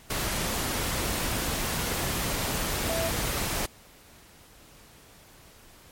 sine tone in noise, 659.3 Hz, E5, in tune, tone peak -29 dBFS, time 2.89-3.09 s, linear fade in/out 5 ms, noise pink, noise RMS -29 dBFS, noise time 0.1-3.66 s, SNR -3 dB, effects pink hiss -53 dBFS RMS until 5.91 s + MP3 64 kbps

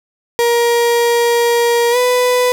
35% pulse tone with pitch glide, 472.1 to 497 Hz, A#4 to B4, +22 to +11 cents, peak -9 dBFS, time 0.39-2.52 s, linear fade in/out 0 ms, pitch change +89 cents, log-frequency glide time 1.91-1.97 s, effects none

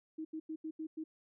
sine tone bursts at uneven times, 316 Hz, D#4, 27 cents sharp, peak -38 dBFS, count 6, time 0.18-0.25 / 0.33-0.4 / 0.49-0.56 / 0.64-0.71 / 0.79-0.87 / 0.97-1.04 s, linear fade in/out 10 ms, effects none

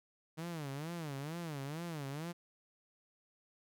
sawtooth tone with vibrato, 153.5 Hz, D#3, 23 cents flat, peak -36 dBFS, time 0.37-2.33 s, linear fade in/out 20 ms, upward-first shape sine, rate 2.2 Hz, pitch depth 210 cents each way, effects none

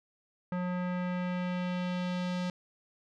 square tone with low-pass filter sweep, 180 Hz, F#3, 47 cents flat, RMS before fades -33 dBFS, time 0.52-2.5 s, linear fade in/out 2 ms, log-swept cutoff 1500 to 4800 Hz, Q 1.3, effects none

